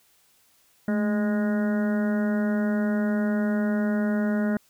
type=harmonic tone with a mistuned harmonic; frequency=206.9 Hz; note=G#3; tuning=6 cents flat; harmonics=1 / 2 / 3 / 4 / 5 / 6 / 7 / 8 / 9; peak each=-22 / -34 / -32 / -44 / -45 / -47 / -37 / -44 / -42 dBFS; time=0.88-4.57 s; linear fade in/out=2 ms; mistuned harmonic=1; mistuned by=+55 cents; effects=white hiss -62 dBFS RMS until 4.69 s